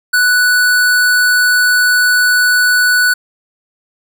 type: tone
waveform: square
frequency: 1482 Hz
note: F#6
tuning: 2 cents sharp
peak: -9 dBFS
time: 0.13-3.14 s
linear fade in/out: 10 ms
effects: none